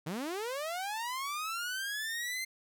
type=linear sweep; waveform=sawtooth; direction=up; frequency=142.4 to 2093 Hz; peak=-31 dBFS; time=0.06-2.45 s; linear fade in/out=10 ms; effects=none